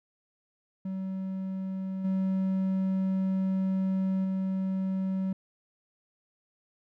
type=tone with level steps; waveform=triangle; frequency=190 Hz; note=F#3; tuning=46 cents sharp; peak=-29 / -23 / -25 dBFS; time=0.85-5.33 s; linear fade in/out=5 ms; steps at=2.04 / 4.24 s; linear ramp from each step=10 ms; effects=none